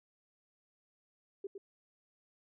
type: tone with echo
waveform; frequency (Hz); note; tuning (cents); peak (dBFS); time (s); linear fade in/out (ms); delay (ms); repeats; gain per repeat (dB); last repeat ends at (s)
sine; 394.9; G4; +13; -37; 1.44-1.47; 5; 110; 1; -6; 1.58
effects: none